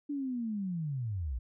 sine linear sweep, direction down, 294.3 to 54 Hz, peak -32 dBFS, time 0.09-1.39 s, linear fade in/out 10 ms, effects none

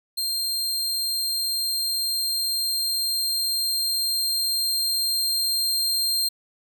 sawtooth tone with level ramp, 4186 Hz, C8, in tune, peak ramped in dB -21 to -18 dBFS, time 0.17-6.29 s, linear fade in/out 10 ms, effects none

